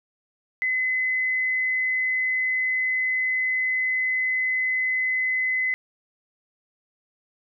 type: tone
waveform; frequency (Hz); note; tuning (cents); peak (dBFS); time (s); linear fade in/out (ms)
sine; 2030; B6; +47; -21; 0.62-5.74; 0
effects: none